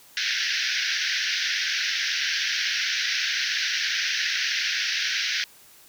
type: band-pass noise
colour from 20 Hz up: pink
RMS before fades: -26 dBFS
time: 0.17-5.44 s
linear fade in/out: 0 ms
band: 1500 to 6000 Hz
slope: 96 dB/octave
effects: white hiss -52 dBFS RMS until 5.88 s